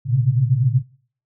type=tone cluster; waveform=sine; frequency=116.3 / 129 / 137.3 Hz; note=A#2 / C3 / C#3; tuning=-4 / -24 / -16 cents; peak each=-19 dBFS; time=0.05-0.83 s; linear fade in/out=50 ms; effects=noise-tail reverb RT60 0.5 s tail -22 dB re dry